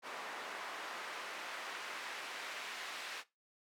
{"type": "noise with band-pass filter sweep", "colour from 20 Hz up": "pink", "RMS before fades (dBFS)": -45, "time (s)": [0.02, 3.24], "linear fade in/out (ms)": 50, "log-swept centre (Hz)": [1200, 2300], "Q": 0.83, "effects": ["noise-tail reverb RT60 0.2 s tail -17 dB re dry", "high-pass 300 Hz 12 dB/octave"]}